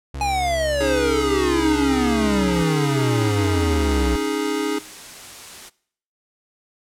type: tone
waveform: 35% pulse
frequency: 68 Hz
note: C#2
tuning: 33 cents flat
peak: -26 dBFS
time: 0.14-2.63 s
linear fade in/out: 5 ms
type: exponential sweep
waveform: square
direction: down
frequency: 837 to 59.9 Hz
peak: -20 dBFS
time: 0.21-4.16 s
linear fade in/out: 0 ms
type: chord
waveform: square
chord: C# suspended second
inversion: none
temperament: equal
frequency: 277.2 / 311.1 / 415.3 Hz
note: C#4 / D#4 / G#4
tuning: 0 / 0 / 0 cents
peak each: -28 / -26 / -25 dBFS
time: 0.8-4.79 s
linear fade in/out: 10 ms
type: noise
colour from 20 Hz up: white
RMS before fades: -38 dBFS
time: 2.52-5.7 s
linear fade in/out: 20 ms
effects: noise-tail reverb RT60 0.6 s tail -21 dB re dry + low-pass 10000 Hz 12 dB/octave